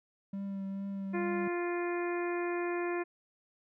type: tone with vibrato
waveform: triangle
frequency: 196 Hz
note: G3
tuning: in tune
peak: -33 dBFS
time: 0.33-1.48 s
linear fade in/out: 5 ms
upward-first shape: triangle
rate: 2.3 Hz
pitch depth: 21 cents each way
type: harmonic tone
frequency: 349.2 Hz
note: F4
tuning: in tune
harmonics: 1 / 2 / 3 / 4 / 5 / 6 / 7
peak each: -32 / -41 / -42 / -47 / -43 / -47 / -46 dBFS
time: 1.13-3.04 s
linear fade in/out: 20 ms
effects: none